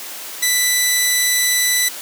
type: tone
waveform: 10% pulse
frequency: 1985 Hz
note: B6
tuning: 8 cents sharp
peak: -5 dBFS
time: 0.42-1.89 s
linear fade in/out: 10 ms
effects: white hiss -31 dBFS RMS until 2.01 s + high-pass 300 Hz 12 dB/octave